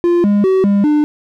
triangle tone with pitch steps, 347.2 / 204.3 / 379 / 201.2 / 298.7 Hz, F4 / G#3 / F#4 / G3 / D4, -10 / -28 / +42 / +45 / +29 cents, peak -7 dBFS, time 0.04-1.04 s, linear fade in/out 0 ms, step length 200 ms, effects none

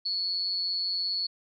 sine tone with amplitude modulation, 4401 Hz, C#8, 13 cents flat, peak -24 dBFS, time 0.05-1.27 s, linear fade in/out 10 ms, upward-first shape sine, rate 183 Hz, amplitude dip 65%, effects none

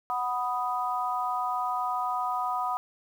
sine chord, B major, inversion second, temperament equal, 740 / 987.8 / 1244.5 Hz, F#5 / B5 / D#6, 0 / 0 / 0 cents, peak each -31 dBFS, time 0.1-2.77 s, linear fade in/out 0 ms, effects 9-bit

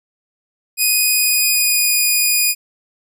5% pulse tone with pitch glide, 2489 to 2463 Hz, D#7 to D#7, 0 to -18 cents, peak -4 dBFS, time 0.77-2.55 s, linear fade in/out 50 ms, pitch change -18 cents, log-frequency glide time 0.91-1.97 s, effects none

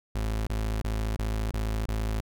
35% pulse tone bursts, 54 Hz, A1, 32 cents flat, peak -25 dBFS, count 6, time 0.15-2.205 s, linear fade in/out 5 ms, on 320 ms, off 27 ms, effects none

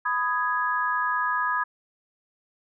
sine chord, G# minor, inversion first, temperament just, 996.7 / 1245.9 / 1661.2 Hz, B5 / D#6 / G#6, +16 / +2 / 0 cents, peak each -27 dBFS, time 0.05-1.64 s, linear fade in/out 10 ms, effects none

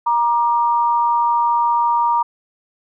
sine tone pair together, 944 / 1189.4 Hz, A#5 / D6, +22 / +22 cents, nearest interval major third, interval 400 cents, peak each -14 / -21 dBFS, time 0.06-2.23 s, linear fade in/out 10 ms, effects none

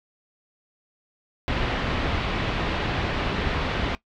pink low-pass noise, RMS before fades -26 dBFS, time 1.48-3.95 s, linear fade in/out 0 ms, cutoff 3600 Hz, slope 24 dB/octave, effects noise-tail reverb RT60 0.1 s tail -17 dB re dry

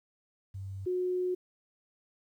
sine tone pair in turn, 96.7 / 363.9 Hz, G2 / F#4, -23 / -29 cents, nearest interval octave + major seventh, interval 2294 cents, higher second, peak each -37 / -28 dBFS, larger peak second, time 0.54-0.86 / 0.86-1.35 s, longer second, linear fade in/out 10 ms, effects 11-bit

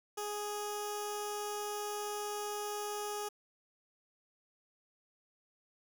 10% pulse tone with notch filter, 415.3 Hz, G#4, in tune, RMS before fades -39 dBFS, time 0.17-3.29 s, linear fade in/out 10 ms, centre 2000 Hz, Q 0.84, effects 10-bit

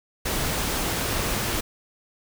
pink noise, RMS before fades -26 dBFS, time 0.25-1.61 s, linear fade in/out 10 ms, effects none

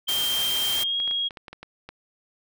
sine tone with pitch glide, 3166 to 3285 Hz, G7 to G#7, +17 to -20 cents, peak -23 dBFS, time 0.07-1.29 s, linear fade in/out 20 ms, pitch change +63 cents, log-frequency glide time 0.73-0.96 s
white noise, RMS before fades -30 dBFS, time 0.08-0.84 s, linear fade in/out 10 ms
clicks, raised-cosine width 0.3 ms, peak -23 dBFS, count 11, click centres 0.702 / 0.734 / 1.001 / 1.077 / 1.111 / 1.308 / 1.372 / 1.482 / 1.53 / 1.63 / 1.89 s
effects none

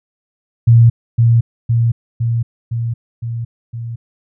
sine tone with echo, 116.54 Hz, A#2, in tune, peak -4 dBFS, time 0.67-0.9 s, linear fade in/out 10 ms, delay 510 ms, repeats 6, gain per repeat -3 dB, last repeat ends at 3.96 s, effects none

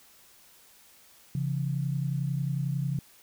sine tone pair together, 136.6 / 167.71 Hz, C#3 / E3, -25 / +30 cents, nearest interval major third, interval 355 cents, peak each -28 / -32 dBFS, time 1.35-2.99 s, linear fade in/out 2 ms, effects white hiss -57 dBFS RMS until 3.22 s

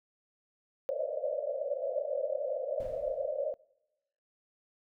pink band-pass noise, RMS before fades -34 dBFS, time 0.89-3.54 s, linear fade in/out 0 ms, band 520 to 620 Hz, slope 96 dB/octave
brown noise with exponential decay, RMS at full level -43 dBFS, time 2.8-3.54 s, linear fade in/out 2 ms, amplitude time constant 160 ms
effects noise-tail reverb RT60 1.0 s tail -26 dB re dry

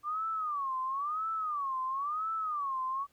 sine tone with vibrato, 1169 Hz, D6, 8 cents flat, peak -31 dBFS, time 0.03-3.07 s, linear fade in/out 50 ms, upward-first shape sine, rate 0.98 Hz, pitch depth 210 cents each way, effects pink hiss -70 dBFS RMS until 3.12 s

